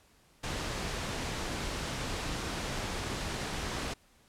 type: low-pass noise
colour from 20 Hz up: pink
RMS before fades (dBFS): -36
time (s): 0.43-3.94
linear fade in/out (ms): 10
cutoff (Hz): 7200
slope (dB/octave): 12
effects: pink hiss -64 dBFS RMS until 4.28 s + low-pass 12000 Hz 12 dB/octave